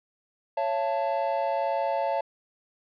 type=chord; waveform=triangle; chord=A major; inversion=first; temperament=equal with one note detuned; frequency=554.4 / 676.2 / 880 Hz; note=C#5 / E5 / A5; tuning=0 / +44 / 0 cents; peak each=-27 dBFS; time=0.57-2.21 s; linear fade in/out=5 ms; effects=resampled to 11025 Hz